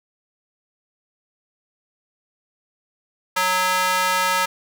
square tone with high-pass filter, 184.2 Hz, F#3, 7 cents flat, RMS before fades -20 dBFS, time 3.36-4.46 s, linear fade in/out 10 ms, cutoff 1100 Hz, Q 1.6, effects none

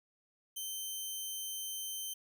10% pulse tone, 3100 Hz, G7, 20 cents flat, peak -30 dBFS, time 0.56-2.14 s, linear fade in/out 10 ms, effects none

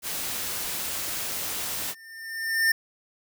white noise, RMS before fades -31 dBFS, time 0.02-1.95 s, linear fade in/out 50 ms
square tone with exponential growth, 1804 Hz, A6, 43 cents sharp, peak -18 dBFS, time 1.7-2.72 s, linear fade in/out 5 ms, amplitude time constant 220 ms
effects none

